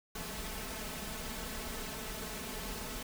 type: noise with comb filter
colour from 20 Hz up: pink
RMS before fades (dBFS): -41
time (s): 0.15-3.03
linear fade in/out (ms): 5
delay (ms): 4.6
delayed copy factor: +0.75
effects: none